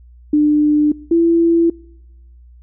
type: tone pair in turn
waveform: sine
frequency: 298.7 / 335.3 Hz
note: D4 / E4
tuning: +29 / +30 cents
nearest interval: major second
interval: 201 cents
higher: second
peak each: -9 dBFS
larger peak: neither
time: 0.33-0.92 / 1.11-1.7 s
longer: neither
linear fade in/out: 5 ms
effects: noise-tail reverb RT60 0.9 s tail -25 dB re dry + added 60 Hz sine -40 dBFS peak until 2.62 s